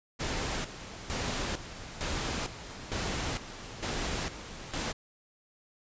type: noise with tremolo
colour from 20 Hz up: pink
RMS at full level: -33 dBFS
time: 0.19-4.93 s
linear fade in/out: 20 ms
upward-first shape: square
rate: 1.1 Hz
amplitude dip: 70%
effects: resampled to 16000 Hz